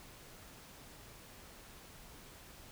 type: silence
effects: pink hiss -55 dBFS RMS until 2.71 s